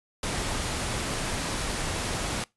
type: noise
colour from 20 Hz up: pink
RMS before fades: -30 dBFS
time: 0.23-2.44 s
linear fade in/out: 2 ms
effects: noise-tail reverb RT60 0.2 s tail -23 dB re dry + resampled to 24000 Hz